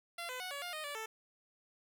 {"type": "tone with pitch steps", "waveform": "10% pulse", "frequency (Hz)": [686, 506, 736, 566, 707, 619, 578, 441.7], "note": ["F5", "B4", "F#5", "C#5", "F5", "D#5", "D5", "A4"], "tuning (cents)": [-31, 42, -9, 36, 21, -9, -28, 7], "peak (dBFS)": -32, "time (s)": [0.18, 1.06], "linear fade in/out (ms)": 5, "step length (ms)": 110, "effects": []}